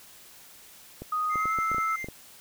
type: clicks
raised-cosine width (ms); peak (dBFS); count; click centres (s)
2; -24; 9; 1.02 / 1.357 / 1.456 / 1.587 / 1.716 / 1.746 / 1.783 / 2.044 / 2.086
type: tone with pitch glide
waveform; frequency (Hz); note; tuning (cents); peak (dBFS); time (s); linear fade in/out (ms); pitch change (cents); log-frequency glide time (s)
sine; 1244.5 to 1311.7; D#6 to E6; 0 to -9; -25; 1.12-1.96; 5; +91; 1.32-1.55
type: tone with tremolo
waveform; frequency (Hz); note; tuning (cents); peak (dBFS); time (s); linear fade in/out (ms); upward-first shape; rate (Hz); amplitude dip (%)
triangle; 2093; C7; 0; -30; 1.29-2.08; 50; triangle; 10; 35
effects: white hiss -51 dBFS RMS until 2.4 s